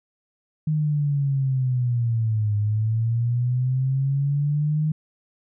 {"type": "linear two-way sweep", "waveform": "sine", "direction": "down then up", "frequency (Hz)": [155.56, 103.4, 155.56], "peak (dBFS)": -19, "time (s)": [0.67, 4.92], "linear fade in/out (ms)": 5, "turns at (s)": 2.56, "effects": []}